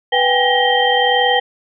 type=tone cluster; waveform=sine; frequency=492.2 / 773 / 814 / 1894 / 3143 Hz; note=B4 / G5 / G#5 / A#6 / G7; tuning=-6 / -24 / -35 / +27 / +4 cents; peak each=-18 dBFS; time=0.12-1.4 s; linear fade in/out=10 ms; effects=none